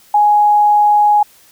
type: tone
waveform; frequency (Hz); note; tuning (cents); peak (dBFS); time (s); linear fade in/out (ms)
sine; 833; G#5; +5; -7; 0.14-1.23; 5
effects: white hiss -47 dBFS RMS until 1.51 s